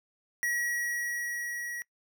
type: tone with level ramp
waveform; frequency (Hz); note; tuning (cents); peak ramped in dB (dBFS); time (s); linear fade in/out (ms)
square; 1914; A#6; +45; -28 to -36; 0.43-1.82; 0
effects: noise-tail reverb RT60 0.1 s tail -23 dB re dry